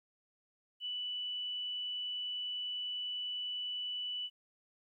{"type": "tone", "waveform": "sine", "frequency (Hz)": 2970, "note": "F#7", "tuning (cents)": 6, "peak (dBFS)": -36, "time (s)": [0.8, 4.3], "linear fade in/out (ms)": 50, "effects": ["13-bit"]}